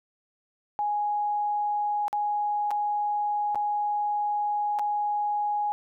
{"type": "tone with dropouts", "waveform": "sine", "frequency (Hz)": 830.6, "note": "G#5", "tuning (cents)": 0, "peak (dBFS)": -24, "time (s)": [0.79, 5.72], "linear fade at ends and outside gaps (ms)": 0, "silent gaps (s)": [[2.081, 2.129], [2.707, 2.713], [3.547, 3.556], [4.788, 4.794]], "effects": []}